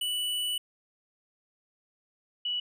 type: tone pair in turn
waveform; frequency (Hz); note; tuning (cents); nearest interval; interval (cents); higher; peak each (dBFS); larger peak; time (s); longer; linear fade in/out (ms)
square / sine; 2962 / 2946; F#7 / F#7; +1 / -8; unison; 9; first; -29 / -28; second; 0.01-0.58 / 2.45-2.6; first; 5
effects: none